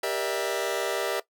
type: chord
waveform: sawtooth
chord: E half-diminished seventh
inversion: first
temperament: just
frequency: 395.6 / 474.7 / 593.3 / 659.3 Hz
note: G4 / Bb4 / D5 / E5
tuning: +16 / +31 / +18 / 0 cents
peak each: -28 dBFS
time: 0.03-1.2 s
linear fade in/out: 5 ms
effects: noise-tail reverb RT60 0.1 s tail -18 dB re dry